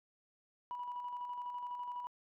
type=tone with tremolo; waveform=sine; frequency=978 Hz; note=B5; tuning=17 cents flat; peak=-37 dBFS; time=0.71-2.07 s; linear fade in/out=0 ms; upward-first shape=square; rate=12 Hz; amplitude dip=40%; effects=tanh soft clip ceiling -35 dBFS